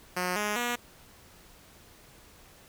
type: tone with pitch steps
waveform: 5% pulse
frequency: 180.7 / 208.8 / 241.2 Hz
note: F#3 / G#3 / B3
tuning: -41 / +10 / -41 cents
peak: -17 dBFS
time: 0.16-0.76 s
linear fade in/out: 10 ms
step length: 200 ms
effects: pink hiss -55 dBFS RMS until 2.68 s